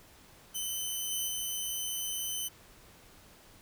10% pulse tone with level steps, 3038 Hz, F#7, 45 cents sharp, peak -25 / -23 / -25 dBFS, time 0.54-2.49 s, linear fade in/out 20 ms, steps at 1.1 / 1.27 s, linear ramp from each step 20 ms, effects pink hiss -57 dBFS RMS until 3.61 s

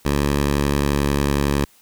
10% pulse tone with pitch glide, 71.5 to 70.88 Hz, D2 to C#2, -46 to +39 cents, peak -9 dBFS, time 0.05-1.65 s, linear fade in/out 5 ms, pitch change -15 cents, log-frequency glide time 0.35-1.32 s, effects white hiss -54 dBFS RMS until 1.81 s

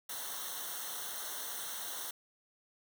white noise with comb filter, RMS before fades -41 dBFS, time 0.09-2.11 s, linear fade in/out 5 ms, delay 0.41 ms, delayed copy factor -0.95, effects none

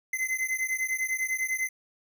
square beating tone pair, 2048 / 2058 Hz, C7 / C7, -38 / -29 cents, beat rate 10 Hz, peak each -31 dBFS, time 0.13-1.69 s, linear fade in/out 5 ms, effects none

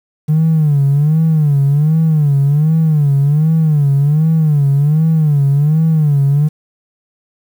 triangle tone with vibrato, 149.9 Hz, D3, 36 cents sharp, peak -5 dBFS, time 0.28-6.49 s, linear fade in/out 20 ms, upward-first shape sine, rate 1.3 Hz, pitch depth 130 cents each way, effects tanh soft clip ceiling -5 dBFS + 7-bit

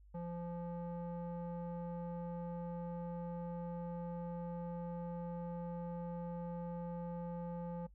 square tone with low-pass filter, 172.4 Hz, F3, 22 cents flat, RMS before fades -43 dBFS, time 0.14-7.87 s, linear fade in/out 10 ms, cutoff 750 Hz, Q 2.2, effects noise-tail reverb RT60 0.1 s tail -20 dB re dry + added 50 Hz sine -58 dBFS peak until 7.94 s

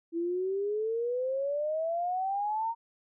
sine exponential sweep, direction up, 329.6 to 932.3 Hz, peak -28 dBFS, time 0.12-2.75 s, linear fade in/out 50 ms, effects none

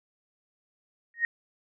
sine tone with exponential growth, 1864.7 Hz, A#6, in tune, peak -18 dBFS, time 1.14-1.25 s, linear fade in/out 1 ms, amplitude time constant 23 ms, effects none

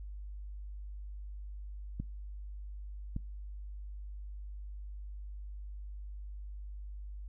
clicks, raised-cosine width 5 ms, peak -24 dBFS, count 2, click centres 2 / 3.164 s, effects noise-tail reverb RT60 0.3 s tail -26 dB re dry + added 50 Hz sine -41 dBFS peak until 7.28 s

